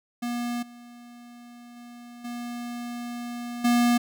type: tone with level steps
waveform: square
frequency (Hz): 240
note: B3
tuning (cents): -49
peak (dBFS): -28 / -45 / -43 / -33 / -19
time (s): 0.22-3.98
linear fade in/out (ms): 10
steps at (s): 0.62 / 1.76 / 2.24 / 3.64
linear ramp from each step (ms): 10
effects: none